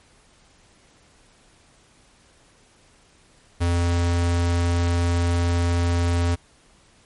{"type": "tone", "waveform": "square", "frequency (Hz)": 86.3, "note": "F2", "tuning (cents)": -20, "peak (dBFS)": -19, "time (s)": [3.6, 6.36], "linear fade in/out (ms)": 20, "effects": ["pink hiss -56 dBFS RMS until 7.05 s", "MP3 48 kbps"]}